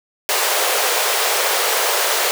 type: high-pass noise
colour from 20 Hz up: pink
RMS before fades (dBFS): -18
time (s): 0.29-2.31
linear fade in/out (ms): 0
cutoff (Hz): 420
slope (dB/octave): 48
effects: none